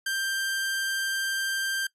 sawtooth tone, 1578 Hz, G6, 11 cents sharp, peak -23 dBFS, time 0.06-1.87 s, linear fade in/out 5 ms, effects noise-tail reverb RT60 0.1 s tail -20 dB re dry + resampled to 32000 Hz

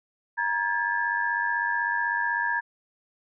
sine tone cluster, 943 / 1630 / 1726 Hz, A#5 / G#6 / A6, +20 / -33 / -34 cents, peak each -28 dBFS, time 0.37-2.61 s, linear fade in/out 20 ms, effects none

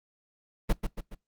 brown noise with echo, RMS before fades -22 dBFS, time 0.69-0.73 s, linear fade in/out 10 ms, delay 140 ms, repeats 3, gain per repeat -6 dB, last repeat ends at 1.15 s, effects noise-tail reverb RT60 0.2 s tail -24 dB re dry + Opus 24 kbps

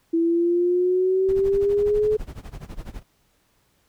sine exponential sweep, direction up, 329.6 to 429.9 Hz, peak -17 dBFS, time 0.13-2.17 s, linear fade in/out 10 ms
brown noise with tremolo, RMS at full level -32 dBFS, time 1.28-3.03 s, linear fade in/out 10 ms, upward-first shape sine, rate 12 Hz, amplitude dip 90%
effects pink hiss -65 dBFS RMS until 3.88 s

